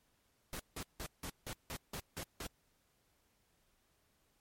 pink noise bursts, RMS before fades -43 dBFS, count 9, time 0.53-2.466 s, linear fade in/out 0 ms, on 64 ms, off 170 ms, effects pink hiss -75 dBFS RMS until 4.4 s + MP3 64 kbps

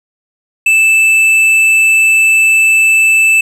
triangle tone with tanh clipping, 2637 Hz, E7, in tune, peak -7 dBFS, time 0.66-3.41 s, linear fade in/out 5 ms, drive 12 dB, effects none

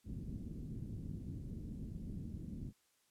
white low-pass noise, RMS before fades -45 dBFS, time 0.04-2.73 s, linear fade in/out 50 ms, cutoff 230 Hz, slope 24 dB/octave, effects white hiss -75 dBFS RMS until 3.1 s + low-pass 12000 Hz 12 dB/octave

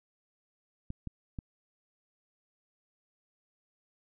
clicks, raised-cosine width 5 ms, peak -25 dBFS, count 3, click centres 0.904 / 1.073 / 1.388 s, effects none

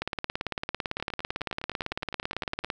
two click trains, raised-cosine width 0.3 ms, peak -13 / -22 dBFS, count 49 / 17, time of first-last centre 0.02-2.702 / 1-2.639 s, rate 17.9 / 9.76 Hz, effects none

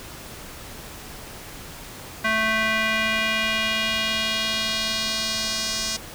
square tone with band-pass filter sweep, 220 Hz, A3, in tune, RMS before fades -24 dBFS, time 2.24-5.97 s, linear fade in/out 10 ms, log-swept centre 1800 to 5600 Hz, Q 1.9, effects pink hiss -39 dBFS RMS until 6.14 s

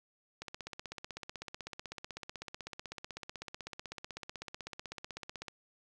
click train, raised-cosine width 0.2 ms, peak -25 dBFS, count 82, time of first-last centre 0.42-5.482 s, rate 16 Hz, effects none

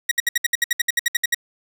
sawtooth tone bursts, 1902 Hz, A#6, 34 cents sharp, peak -12 dBFS, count 15, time 0.09-1.346 s, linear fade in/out 5 ms, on 24 ms, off 64 ms, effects none

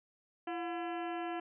harmonic tone with a mistuned harmonic, 337.5 Hz, E4, 41 cents sharp, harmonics 1 / 2 / 3 / 4 / 5 / 6 / 7 / 8 / 9, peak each -39 / -40 / -47 / -49 / -49 / -56 / -55 / -53 / -56 dBFS, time 0.47-1.4 s, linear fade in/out 5 ms, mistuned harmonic 2, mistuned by +99 cents, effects none

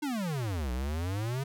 square exponential two-way sweep, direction down then up, 311.1 to 59.8 to 141 Hz, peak -31 dBFS, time 0.02-1.44 s, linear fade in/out 10 ms, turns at 0.72 s, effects none

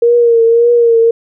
sine tone with vibrato, 467.1 Hz, A#4, 3 cents sharp, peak -5 dBFS, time 0.02-1.11 s, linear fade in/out 5 ms, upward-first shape triangle, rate 1.8 Hz, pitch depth 48 cents each way, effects none

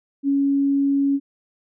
sine tone, 278.4 Hz, C#4, 8 cents sharp, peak -16 dBFS, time 0.23-1.2 s, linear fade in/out 50 ms, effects none

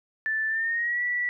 sine tone with pitch glide, 1760 to 1952.8 Hz, A6 to B6, 0 to -20 cents, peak -24 dBFS, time 0.26-1.29 s, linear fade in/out 0 ms, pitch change +180 cents, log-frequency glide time 0.48-1.02 s, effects none

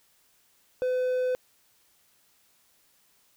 triangle tone, 506 Hz, B4, 42 cents sharp, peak -22 dBFS, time 0.82-1.35 s, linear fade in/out 0 ms, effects white hiss -65 dBFS RMS until 3.36 s

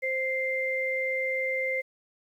sine tone pair together, 522.7 / 2093 Hz, C5 / C7, -2 / 0 cents, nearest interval 2 octaves, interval 2402 cents, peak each -30 / -28 dBFS, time 0.02-1.82 s, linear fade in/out 20 ms, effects 10-bit

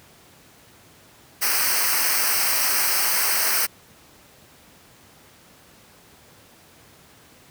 white noise with comb filter, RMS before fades -21 dBFS, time 1.41-3.67 s, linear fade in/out 20 ms, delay 0.28 ms, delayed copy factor -0.85, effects pink hiss -51 dBFS RMS until 7.5 s + high-pass 80 Hz 12 dB/octave

